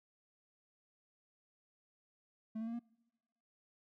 triangle tone with pitch steps, 220 / 225.4 / 230.9 / 236.6 Hz, A3 / A3 / A#3 / A#3, 0 / +42 / -16 / +26 cents, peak -36 dBFS, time 2.55-2.794 s, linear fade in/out 10 ms, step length 61 ms, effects noise-tail reverb RT60 1.0 s tail -25 dB re dry

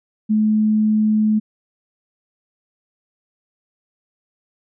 sine tone, 214.9 Hz, A3, 41 cents flat, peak -13 dBFS, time 0.29-1.4 s, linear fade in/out 20 ms, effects none

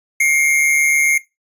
square tone pair together, 2132 / 2279 Hz, C7 / C#7, +32 / +47 cents, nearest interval minor second, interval 115 cents, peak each -13 / -21 dBFS, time 0.2-1.18 s, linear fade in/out 5 ms, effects noise-tail reverb RT60 0.2 s tail -18 dB re dry + resampled to 32000 Hz

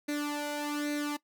sawtooth tone with flanger, 293.7 Hz, D4, in tune, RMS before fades -33 dBFS, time 0.08-1.17 s, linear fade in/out 10 ms, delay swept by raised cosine 0.48 to 1.37 ms, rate 1.2 Hz, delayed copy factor +0.75, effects noise-tail reverb RT60 0.1 s tail -19 dB re dry

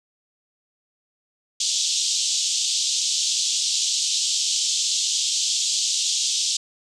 white band-pass noise, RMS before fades -23 dBFS, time 1.6-6.57 s, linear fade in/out 5 ms, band 3100 to 7600 Hz, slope 48 dB/octave, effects none

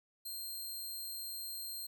10% pulse tone, 4186 Hz, C8, in tune, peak -34 dBFS, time 0.25-1.87 s, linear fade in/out 10 ms, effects none

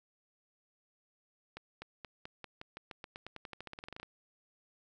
accelerating click train, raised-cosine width 0.3 ms, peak -28 dBFS, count 24, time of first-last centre 1.57-4.03 s, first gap 250 ms, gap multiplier 0.91, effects none

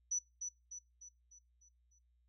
sine tone with echo, 5940 Hz, F#8, 6 cents sharp, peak -33 dBFS, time 0.11-0.19 s, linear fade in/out 10 ms, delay 300 ms, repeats 6, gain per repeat -6 dB, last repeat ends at 1.99 s, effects noise-tail reverb RT60 0.3 s tail -25 dB re dry + added 60 Hz sine -70 dBFS peak until 2.28 s

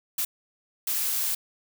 blue noise bursts at uneven times, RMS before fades -27 dBFS, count 2, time 0.18-0.25 / 0.87-1.35 s, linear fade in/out 5 ms, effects none

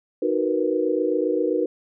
sine chord, B major seventh, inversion first, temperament equal, 311.1 / 370 / 466.2 / 493.9 Hz, D#4 / F#4 / A#4 / B4, 0 / 0 / 0 / 0 cents, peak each -25 dBFS, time 0.22-1.66 s, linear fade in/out 5 ms, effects none

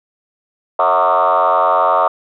sine tone with frequency modulation, 916 Hz, A#5, 31 cents flat, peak -9 dBFS, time 0.79-2.08 s, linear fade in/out 5 ms, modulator 88.6 Hz, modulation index 4, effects tanh soft clip ceiling -5 dBFS

